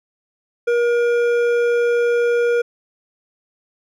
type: tone with hard clipping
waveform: sine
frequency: 476 Hz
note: A#4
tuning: 36 cents sharp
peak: -16 dBFS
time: 0.67-2.62 s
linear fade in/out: 10 ms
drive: 9 dB
effects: none